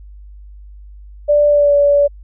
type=tone with pitch glide; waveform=sine; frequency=587.3 to 573.9 Hz; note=D5 to D5; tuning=0 to -40 cents; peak=-8 dBFS; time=1.28-2.08 s; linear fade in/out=20 ms; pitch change=-40 cents; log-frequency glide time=1.48-1.74 s; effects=added 50 Hz sine -34 dBFS peak until 2.23 s